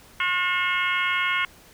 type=harmonic tone with a mistuned harmonic; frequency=360 Hz; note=F#4; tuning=47 cents flat; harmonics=3 / 4 / 5 / 6 / 7 / 8 / 9; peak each=-28 / -27 / -33 / -25 / -33 / -32 / -36 dBFS; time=0.2-1.45 s; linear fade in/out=2 ms; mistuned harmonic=7; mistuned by=+76 cents; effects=pink hiss -51 dBFS RMS until 1.73 s